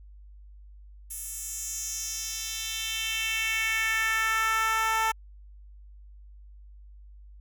10% pulse tone with high-pass filter sweep, 443.9 Hz, A4, 15 cents sharp, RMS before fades -29 dBFS, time 1.1-5.12 s, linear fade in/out 10 ms, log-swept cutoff 9900 to 910 Hz, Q 2.4, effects added 50 Hz sine -46 dBFS peak until 7.4 s

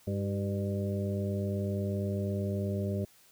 harmonic tone with a mistuned harmonic, 100 Hz, G2, 35 cents sharp, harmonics 1 / 2 / 3 / 4 / 5 / 6, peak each -32 / -34 / -46 / -38 / -43 / -40 dBFS, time 0.07-3.05 s, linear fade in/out 5 ms, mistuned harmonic 4, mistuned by -52 cents, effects white hiss -61 dBFS RMS until 3.31 s

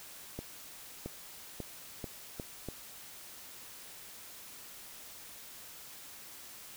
accelerating click train, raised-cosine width 2 ms, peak -25 dBFS, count 6, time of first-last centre 0.39-2.687 s, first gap 670 ms, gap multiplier 0.81, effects white hiss -50 dBFS RMS until 6.76 s

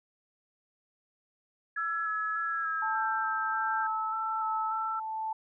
sine tone with pitch glide, 1688 to 1575 Hz, G#6 to G6, +28 to +8 cents, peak -33 dBFS, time 1.76-3.87 s, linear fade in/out 5 ms, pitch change -120 cents, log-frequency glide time 2.4-3.07 s
sine tone with vibrato, 1318.5 Hz, E6, in tune, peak -31 dBFS, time 1.77-5 s, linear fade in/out 10 ms, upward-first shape square, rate 1.7 Hz, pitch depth 21 cents each way
sine tone with tremolo, 879 Hz, A5, 2 cents flat, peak -30 dBFS, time 2.82-5.33 s, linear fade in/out 5 ms, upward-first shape triangle, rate 1.3 Hz, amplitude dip 45%
effects none

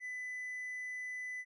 sine tone with hard clipping, 2000 Hz, B6, 21 cents sharp, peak -40 dBFS, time 0-1.45 s, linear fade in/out 50 ms, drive 2 dB, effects none

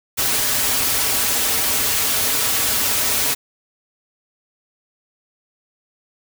white noise with comb filter, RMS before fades -19 dBFS, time 0.17-3.35 s, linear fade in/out 20 ms, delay 5.7 ms, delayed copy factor -0.65, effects none

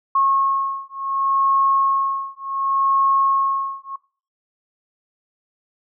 sine beating tone pair, 1089 / 1089.68 Hz, C#6 / C#6, -31 / -30 cents, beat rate 0.68 Hz, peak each -20 dBFS, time 0.15-3.96 s, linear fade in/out 5 ms, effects noise-tail reverb RT60 0.4 s tail -20 dB re dry

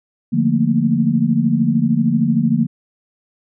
sine chord, Bb major seventh, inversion first, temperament equal, 146.83 / 174.61 / 220 / 233.1 Hz, D3 / F3 / A3 / Bb3, 0 / 0 / 0 / 0 cents, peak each -20 / -20 / -19 / -16 dBFS, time 0.32-2.67 s, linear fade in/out 20 ms, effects none

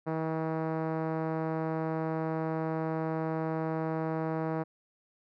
5% pulse tone with low-pass filter, 160 Hz, D#3, 49 cents sharp, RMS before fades -32 dBFS, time 0.06-4.64 s, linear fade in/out 20 ms, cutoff 690 Hz, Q 0.61, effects none

